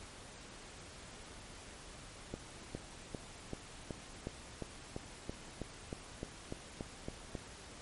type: accelerating click train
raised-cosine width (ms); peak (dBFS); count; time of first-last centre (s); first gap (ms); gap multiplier
2; -26; 16; 2.34-7.352; 410; 0.97
effects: pink hiss -52 dBFS RMS until 7.81 s + MP3 48 kbps